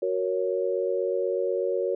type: chord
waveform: sine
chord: F# major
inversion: none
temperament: equal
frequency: 370 / 466.2 / 554.4 Hz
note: F#4 / A#4 / C#5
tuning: 0 / 0 / 0 cents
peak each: -28 dBFS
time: 0.02-1.95 s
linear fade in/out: 5 ms
effects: none